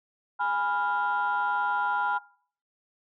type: chord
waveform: sine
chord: F diminished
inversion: first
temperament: equal with one note detuned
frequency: 825.8 / 987.8 / 1396.9 Hz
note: Ab5 / Cb6 / F6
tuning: -10 / 0 / 0 cents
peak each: -28 dBFS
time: 0.39-2.19 s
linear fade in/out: 20 ms
effects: noise-tail reverb RT60 0.5 s tail -20 dB re dry + tanh soft clip ceiling -18 dBFS